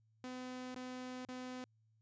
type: tone with dropouts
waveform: sawtooth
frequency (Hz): 253.4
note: B3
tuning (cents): +45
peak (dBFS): -40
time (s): 0.24-1.64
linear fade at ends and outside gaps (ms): 0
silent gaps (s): 0.745-0.761 / 1.249-1.288
effects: added 110 Hz sine -70 dBFS peak until 2.01 s + resampled to 16000 Hz